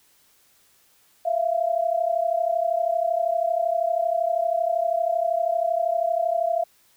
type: tone pair together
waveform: sine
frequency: 659.3 / 692 Hz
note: E5 / F5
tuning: 0 / -16 cents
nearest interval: minor second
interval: 84 cents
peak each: -23 dBFS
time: 1.25-6.64 s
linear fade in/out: 10 ms
effects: white hiss -60 dBFS RMS until 6.96 s